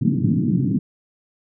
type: band-pass noise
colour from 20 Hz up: pink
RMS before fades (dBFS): -19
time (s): 0.01-0.79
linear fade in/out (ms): 5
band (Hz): 120 to 300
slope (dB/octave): 48
effects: none